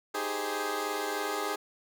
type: chord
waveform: 15% pulse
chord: Ab major seventh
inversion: second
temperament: equal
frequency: 311.1 / 392 / 415.3 / 523.3 Hz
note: Eb4 / G4 / Ab4 / C5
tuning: 0 / 0 / 0 / 0 cents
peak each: -32 / -31 / -27 / -33 dBFS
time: 0.14-1.56 s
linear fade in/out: 10 ms
effects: none